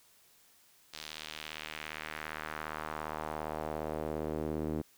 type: tone with band-pass filter sweep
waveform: sawtooth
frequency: 77.4 Hz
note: D#2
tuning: 9 cents flat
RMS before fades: -39 dBFS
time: 0.93-4.82 s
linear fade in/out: 10 ms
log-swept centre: 4400 to 310 Hz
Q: 1.5
effects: white hiss -64 dBFS RMS until 4.97 s